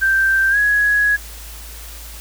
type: tone with pitch glide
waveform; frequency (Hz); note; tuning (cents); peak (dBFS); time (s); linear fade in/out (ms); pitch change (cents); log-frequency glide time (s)
sine; 1568 to 1670.9; G6 to G#6; 0 to +10; -12; 0.01-1.17; 20; +110; 0.5-0.57
effects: added 55 Hz sine -34 dBFS peak until 2.2 s + white hiss -37 dBFS RMS until 2.2 s